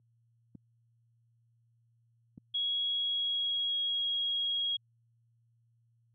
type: clicks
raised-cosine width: 5 ms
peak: -29 dBFS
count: 2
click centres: 0.552 / 2.378 s
type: tone with pitch glide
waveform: sine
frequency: 3322 to 3293 Hz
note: G#7 to G#7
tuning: 0 to -15 cents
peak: -29 dBFS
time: 2.54-4.77 s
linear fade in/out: 10 ms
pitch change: -15 cents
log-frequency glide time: 2.88-4.08 s
effects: added 116 Hz sine -57 dBFS peak until 6.14 s + high-pass 200 Hz 12 dB/octave